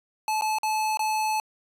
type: tone with dropouts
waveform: square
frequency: 865 Hz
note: A5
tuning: 30 cents flat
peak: -24 dBFS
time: 0.28-1.4 s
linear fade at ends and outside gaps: 1 ms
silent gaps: 0.411-0.421 / 0.585-0.632 / 0.972-0.993 s
effects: resampled to 32000 Hz

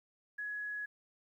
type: tone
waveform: sine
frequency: 1681 Hz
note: G#6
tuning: 20 cents sharp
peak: -37 dBFS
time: 0.38-0.86 s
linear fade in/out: 10 ms
effects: 12-bit

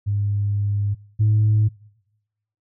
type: tone pair in turn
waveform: sine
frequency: 101.9 / 107.01 Hz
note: G#2 / A2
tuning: -32 / -48 cents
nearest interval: minor second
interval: 84 cents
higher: second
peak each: -18 / -12 dBFS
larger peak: second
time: 0.06-0.95 / 1.19-1.69 s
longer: first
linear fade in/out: 20 ms
effects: noise-tail reverb RT60 1.0 s tail -26 dB re dry + tanh soft clip ceiling -11 dBFS

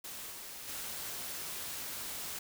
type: noise with level steps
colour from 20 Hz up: white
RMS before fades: -44 / -46 / -41 dBFS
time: 0.04-2.39 s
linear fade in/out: 5 ms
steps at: 0.3 / 0.67 s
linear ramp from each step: 20 ms
effects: none

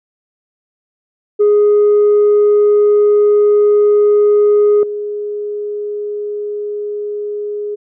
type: tone with level steps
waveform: sine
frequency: 415.3 Hz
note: G#4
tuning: in tune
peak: -5 / -18 dBFS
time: 1.39-7.76 s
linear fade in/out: 20 ms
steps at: 4.83 s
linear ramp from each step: 2 ms
effects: tanh soft clip ceiling -5 dBFS

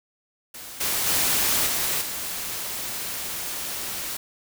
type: noise with level steps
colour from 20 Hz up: white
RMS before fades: -39 / -25 / -22 / -25 / -31 dBFS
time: 0.54-4.17 s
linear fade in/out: 5 ms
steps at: 0.8 / 1.06 / 1.66 / 2.01 s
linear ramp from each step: 10 ms
effects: none

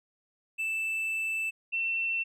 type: tone pair in turn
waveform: triangle / sine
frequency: 2645 / 2694 Hz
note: E7 / E7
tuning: +5 / +37 cents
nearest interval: unison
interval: 32 cents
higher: second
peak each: -27 dBFS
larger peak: neither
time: 0.58-1.51 / 1.72-2.24 s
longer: first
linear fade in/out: 20 ms
effects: none

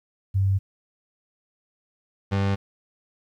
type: tone pair in turn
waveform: sine / 30% pulse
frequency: 97 / 98.52 Hz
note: G2 / G2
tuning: -18 / +9 cents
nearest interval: unison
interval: 27 cents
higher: second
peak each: -18 dBFS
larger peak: neither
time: 0.34-0.59 / 2.31-2.56 s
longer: neither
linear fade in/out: 20 ms
effects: low-pass 4000 Hz 12 dB/octave + 10-bit

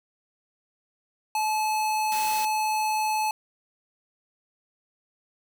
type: tone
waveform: square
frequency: 862 Hz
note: A5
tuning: 36 cents flat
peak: -24 dBFS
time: 1.35-3.31 s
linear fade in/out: 2 ms
type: high-pass noise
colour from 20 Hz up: white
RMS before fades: -35 dBFS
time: 2.12-2.45 s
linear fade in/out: 0 ms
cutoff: 100 Hz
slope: 12 dB/octave
effects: none

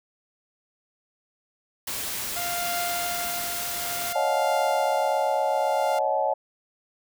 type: noise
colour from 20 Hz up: white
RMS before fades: -31 dBFS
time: 1.87-4.13 s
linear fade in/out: 5 ms
type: tone with tremolo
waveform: sawtooth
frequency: 698.5 Hz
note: F5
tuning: in tune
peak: -23 dBFS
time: 2.36-5.99 s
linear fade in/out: 5 ms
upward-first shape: triangle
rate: 0.57 Hz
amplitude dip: 70%
type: chord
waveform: sine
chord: D# half-diminished seventh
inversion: third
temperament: equal with one note detuned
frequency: 554.4 / 622.3 / 740 / 861.9 Hz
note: C#5 / D#5 / F#5 / A5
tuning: 0 / 0 / 0 / -36 cents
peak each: -27 / -27 / -28 / -26 dBFS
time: 4.15-6.34 s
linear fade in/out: 10 ms
effects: none

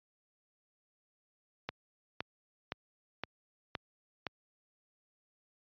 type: click train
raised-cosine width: 0.3 ms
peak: -19 dBFS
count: 6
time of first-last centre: 1.69-4.267 s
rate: 1.94 Hz
effects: high-pass 80 Hz 12 dB/octave + resampled to 11025 Hz

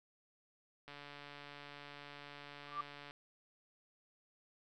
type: click train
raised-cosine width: 0.3 ms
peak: -35 dBFS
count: 322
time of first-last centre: 0.88-3.109 s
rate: 144 Hz
type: tone with exponential growth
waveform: sine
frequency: 1174.7 Hz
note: D6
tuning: in tune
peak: -33 dBFS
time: 2.63-2.81 s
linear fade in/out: 5 ms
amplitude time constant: 39 ms
effects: none

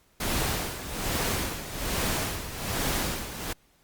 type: noise with tremolo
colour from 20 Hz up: pink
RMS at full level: -27 dBFS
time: 0.2-3.53 s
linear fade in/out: 5 ms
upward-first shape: sine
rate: 1.2 Hz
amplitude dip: 70%
effects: pink hiss -64 dBFS RMS until 3.83 s + Opus 48 kbps

